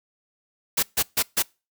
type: noise bursts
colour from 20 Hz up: white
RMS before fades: -21 dBFS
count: 4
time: 0.77-1.426 s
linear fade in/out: 10 ms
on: 59 ms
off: 140 ms
effects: noise-tail reverb RT60 0.3 s tail -26 dB re dry